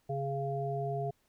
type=harmonic tone; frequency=138.1 Hz; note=C#3; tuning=6 cents flat; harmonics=1 / 3 / 5; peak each=-35 / -37 / -36 dBFS; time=0.09-1.11 s; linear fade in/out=10 ms; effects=pink hiss -73 dBFS RMS until 1.28 s